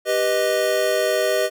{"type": "chord", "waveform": "square", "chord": "G augmented", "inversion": "none", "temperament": "equal", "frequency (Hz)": [392, 493.9, 622.3], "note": ["G4", "B4", "D#5"], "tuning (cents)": [0, 0, 0], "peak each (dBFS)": [-25, -24, -21], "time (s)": [0.05, 1.5], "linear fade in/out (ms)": 50, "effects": []}